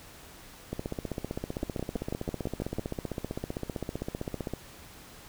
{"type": "two click trains", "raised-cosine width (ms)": 2, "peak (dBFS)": [-19, -18], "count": [60, 8], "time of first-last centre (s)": [[0.73, 4.536], [1.63, 2.785]], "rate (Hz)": [15.5, 6.06], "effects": ["pink hiss -50 dBFS RMS until 5.28 s"]}